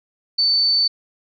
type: tone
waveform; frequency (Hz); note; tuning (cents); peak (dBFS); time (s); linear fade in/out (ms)
sine; 4526; C#8; +35; -14; 0.38-0.88; 10
effects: none